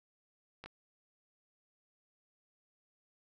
clicks, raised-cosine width 0.3 ms, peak -30 dBFS, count 2, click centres 0.64 / 0.66 s, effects none

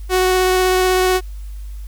sawtooth tone with vibrato, 370 Hz, F#4, in tune, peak -9 dBFS, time 0.09-1.21 s, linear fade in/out 50 ms, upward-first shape sine, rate 16 Hz, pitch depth 9 cents each way, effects added 50 Hz sine -27 dBFS peak until 1.87 s + white hiss -51 dBFS RMS until 1.87 s

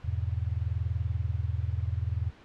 sine chord, E major, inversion none, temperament just, 82.41 / 103.01 / 123.61 Hz, E2 / G#2 / B2, 0 / -14 / +2 cents, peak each -30 / -32 / -35 dBFS, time 0.04-2.31 s, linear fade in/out 10 ms, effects pink hiss -54 dBFS RMS until 2.44 s + low-pass 3000 Hz 12 dB/octave

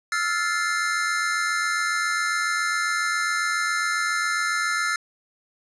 square chord, F major seventh, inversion third, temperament just, 1309.6 / 1396.9 / 1746.1 / 2095 Hz, E6 / F6 / A6 / C7, -12 / 0 / -14 / +2 cents, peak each -30 / -27 / -28 / -30 dBFS, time 0.12-4.96 s, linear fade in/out 2 ms, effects resampled to 22050 Hz + 9-bit

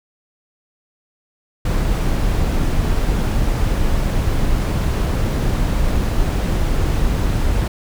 brown noise, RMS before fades -17 dBFS, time 1.65-7.68 s, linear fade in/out 5 ms, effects none

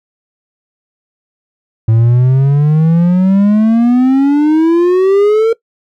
triangle exponential sweep, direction up, 110 to 459.5 Hz, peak -4 dBFS, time 1.88-5.53 s, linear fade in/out 5 ms, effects noise-tail reverb RT60 0.1 s tail -20 dB re dry

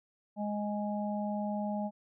harmonic tone, 207.7 Hz, G#3, in tune, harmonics 1 / 3 / 4, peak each -33 / -38 / -39 dBFS, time 0.36-1.91 s, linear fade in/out 50 ms, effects none

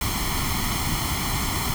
pink noise with comb filter, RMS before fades -25 dBFS, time 0.01-1.74 s, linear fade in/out 2 ms, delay 0.94 ms, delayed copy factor +0.75, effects none

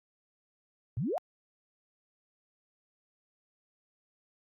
sine exponential sweep, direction up, 102.1 to 784 Hz, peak -29 dBFS, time 0.97-1.18 s, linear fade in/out 0 ms, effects high-pass 60 Hz 12 dB/octave + AAC 48 kbps

